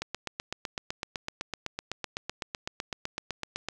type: click train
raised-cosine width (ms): 0.2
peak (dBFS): -15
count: 30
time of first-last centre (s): 0.02-3.686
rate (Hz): 7.91
effects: none